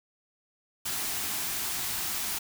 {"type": "band-stop noise", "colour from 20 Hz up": "white", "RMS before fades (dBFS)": -32, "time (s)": [0.85, 2.39], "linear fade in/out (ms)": 10, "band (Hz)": [430, 630], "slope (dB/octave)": 96, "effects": []}